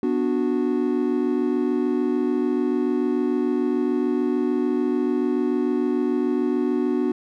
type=chord; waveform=triangle; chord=B minor; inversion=none; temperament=equal with one note detuned; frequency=246.9 / 293.7 / 367.7 Hz; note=B3 / D4 / F#4; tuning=0 / 0 / -11 cents; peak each=-22 dBFS; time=0.03-7.12 s; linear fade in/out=2 ms; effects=none